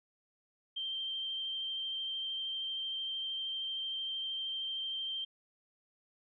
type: tone with vibrato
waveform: sine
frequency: 3147 Hz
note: G7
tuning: 6 cents sharp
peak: -35 dBFS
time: 0.76-5.25 s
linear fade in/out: 10 ms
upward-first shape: square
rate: 13 Hz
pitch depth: 9 cents each way
effects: none